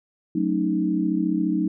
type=chord; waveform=sine; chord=D# half-diminished seventh; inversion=first; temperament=equal; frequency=185 / 220 / 277.2 / 311.1 Hz; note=F#3 / A3 / C#4 / D#4; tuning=0 / 0 / 0 / 0 cents; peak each=-25 / -28 / -28 / -23 dBFS; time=0.35-1.68 s; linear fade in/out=5 ms; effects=none